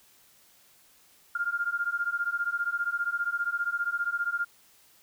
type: beating tone pair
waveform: sine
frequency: 1396.9 / 1411.9 Hz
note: F6 / F6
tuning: 0 / +18 cents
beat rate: 15 Hz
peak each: -30 dBFS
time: 1.35-4.45 s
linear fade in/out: 5 ms
effects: white hiss -60 dBFS RMS until 5.02 s